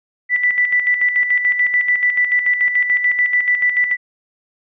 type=tone with tremolo; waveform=sine; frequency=1975.5 Hz; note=B6; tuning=in tune; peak=-11 dBFS; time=0.29-3.97 s; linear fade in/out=50 ms; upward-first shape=square; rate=6.9 Hz; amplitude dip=55%; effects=resampled to 8000 Hz